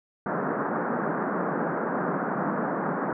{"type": "band-pass noise", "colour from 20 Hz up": "pink", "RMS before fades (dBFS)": -28, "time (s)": [0.26, 3.13], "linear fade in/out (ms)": 2, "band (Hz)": [160, 1600], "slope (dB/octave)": 48, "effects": []}